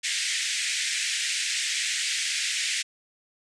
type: band-pass noise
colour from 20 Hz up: pink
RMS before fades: -28 dBFS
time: 0.03-2.83 s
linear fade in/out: 20 ms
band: 1800 to 8900 Hz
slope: 48 dB/octave
effects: none